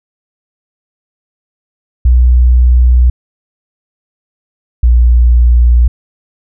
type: tone pair in turn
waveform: sine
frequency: 61.5 / 59.75 Hz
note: B1 / A#1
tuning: -7 / +43 cents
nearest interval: unison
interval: 50 cents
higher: first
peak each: -3 dBFS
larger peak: neither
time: 2.05-3.1 / 4.83-5.88 s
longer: neither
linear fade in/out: 5 ms
effects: none